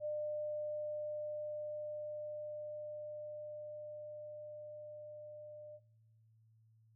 sine tone with level ramp, 601 Hz, D5, 40 cents sharp, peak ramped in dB -36 to -49 dBFS, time 0-5.8 s, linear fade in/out 50 ms, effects noise-tail reverb RT60 0.9 s tail -24 dB re dry + added 111 Hz sine -65 dBFS peak until 6.95 s

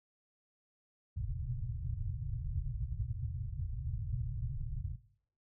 white low-pass noise, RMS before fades -38 dBFS, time 1.16-4.96 s, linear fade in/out 5 ms, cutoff 140 Hz, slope 96 dB/octave, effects noise-tail reverb RT60 0.6 s tail -17 dB re dry

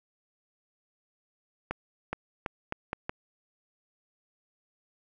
accelerating click train, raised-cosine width 0.5 ms, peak -16 dBFS, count 6, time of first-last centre 1.71-3.095 s, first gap 420 ms, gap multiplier 0.79, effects none

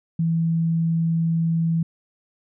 sine tone, 164.81 Hz, E3, in tune, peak -18 dBFS, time 0.19-1.83 s, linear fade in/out 5 ms, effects none

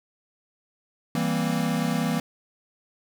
square chord, C dominant seventh, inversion first, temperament equal, 164.81 / 196 / 233.1 / 261.6 Hz, E3 / G3 / Bb3 / C4, 0 / 0 / 0 / 0 cents, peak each -28 / -31 / -28 / -32 dBFS, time 1.15-2.2 s, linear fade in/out 2 ms, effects none

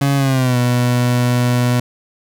30% pulse tone with pitch glide, 139.6 to 122.94 Hz, C#3 to B2, +13 to -7 cents, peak -10 dBFS, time 0.01-1.8 s, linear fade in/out 5 ms, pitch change -220 cents, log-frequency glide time 0.16-0.57 s, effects none

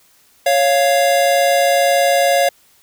square tone pair together, 555 / 696.9 Hz, C#5 / F5, +2 / -4 cents, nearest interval major third, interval 394 cents, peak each -15 dBFS, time 0.46-2.49 s, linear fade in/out 5 ms, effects white hiss -53 dBFS RMS until 2.82 s

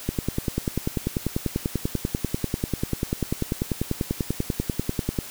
click train, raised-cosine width 3 ms, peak -10 dBFS, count 53, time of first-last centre 0.09-5.188 s, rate 10.2 Hz, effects white hiss -39 dBFS RMS until 5.3 s

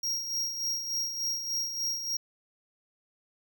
square tone with tremolo, 5610 Hz, F8, 7 cents sharp, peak -28 dBFS, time 0.03-2.17 s, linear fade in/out 5 ms, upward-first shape sine, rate 3.4 Hz, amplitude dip 55%, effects none

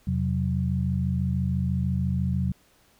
sine tone cluster, 83.9 / 130 / 184 Hz, E2 / C3 / F#3, +31 / -11 / -9 cents, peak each -27 dBFS, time 0.07-2.52 s, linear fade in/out 5 ms, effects pink hiss -61 dBFS RMS until 2.99 s

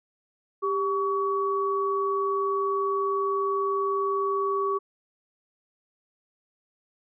sine tone pair together, 395.3 / 1130 Hz, G4 / C#6, +15 / +33 cents, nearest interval octave + tritone, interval 1818 cents, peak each -26 / -26 dBFS, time 0.62-4.79 s, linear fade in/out 20 ms, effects none

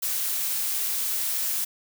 blue noise, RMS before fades -27 dBFS, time 0.02-1.65 s, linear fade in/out 10 ms, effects none

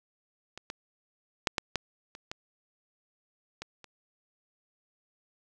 clicks, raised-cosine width 0.2 ms, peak -24 / -19 / -7 / -10 / -11 / -27 / -19 / -21 / -30 dBFS, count 9, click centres 0.576 / 0.701 / 1.472 / 1.582 / 1.757 / 2.151 / 2.315 / 3.62 / 3.843 s, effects none

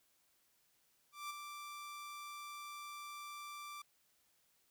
sawtooth tone with ADSR envelope, 1174.7 Hz, D6, in tune, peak -37 dBFS, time 1.12-3.82 s, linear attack 180 ms, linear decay 15 ms, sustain -6 dB, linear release 5 ms, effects white hiss -75 dBFS RMS until 4.7 s

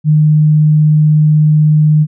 sine tone, 152.7 Hz, D#3, 32 cents flat, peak -5 dBFS, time 0.04-2.07 s, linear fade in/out 50 ms, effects none

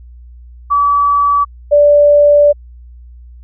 sine tone pair in turn, 1147 / 583.9 Hz, D6 / D5, -41 / -10 cents, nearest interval octave, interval 1169 cents, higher first, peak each -8 / -4 dBFS, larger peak second, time 0.7-1.45 / 1.71-2.53 s, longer second, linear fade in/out 20 ms, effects added 60 Hz sine -33 dBFS peak until 3.43 s

